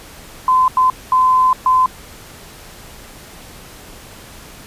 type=tone bursts at uneven times; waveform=sine; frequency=1025 Hz; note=C6; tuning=36 cents flat; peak=-9 dBFS; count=4; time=0.48-0.68 / 0.77-0.9 / 1.12-1.53 / 1.66-1.86 s; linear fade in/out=2 ms; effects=pink hiss -38 dBFS RMS until 4.66 s + resampled to 32000 Hz